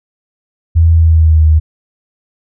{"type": "tone with pitch glide", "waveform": "sine", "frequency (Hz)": [82.41, 78.1], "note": ["E2", "D#2"], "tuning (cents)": [0, 7], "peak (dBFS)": -4, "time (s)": [0.75, 1.6], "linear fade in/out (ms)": 20, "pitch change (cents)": -93, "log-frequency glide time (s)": [0.93, 1.46], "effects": []}